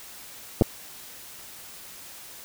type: clicks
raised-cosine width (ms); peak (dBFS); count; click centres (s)
2; -5; 2; 0.612 / 0.621
effects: white hiss -44 dBFS RMS until 2.44 s